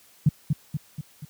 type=tone with echo; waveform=sine; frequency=149.7 Hz; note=D3; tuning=33 cents sharp; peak=-13 dBFS; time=0.26-0.29 s; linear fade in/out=5 ms; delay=240 ms; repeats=4; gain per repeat=-5 dB; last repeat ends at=1.25 s; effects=white hiss -56 dBFS RMS until 1.29 s + high-pass 60 Hz 12 dB/octave